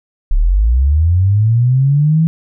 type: linear sweep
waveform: sine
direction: up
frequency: 32.04 to 164.81 Hz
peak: -8 dBFS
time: 0.31-2.27 s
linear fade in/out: 0 ms
effects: none